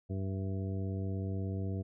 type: harmonic tone with a mistuned harmonic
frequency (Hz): 96.5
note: G2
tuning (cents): -27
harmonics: 1 / 2 / 3 / 4 / 5 / 7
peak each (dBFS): -34 / -40 / -44 / -46 / -48 / -51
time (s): 0.09-1.83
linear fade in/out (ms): 20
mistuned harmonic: 7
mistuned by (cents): -37
effects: none